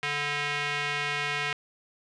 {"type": "tone with band-pass filter", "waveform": "square", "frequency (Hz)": 145.6, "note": "D3", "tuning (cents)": -15, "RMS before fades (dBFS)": -30, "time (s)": [0.03, 1.53], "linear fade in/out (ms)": 0, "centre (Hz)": 2300, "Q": 1.9, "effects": ["resampled to 22050 Hz", "9-bit"]}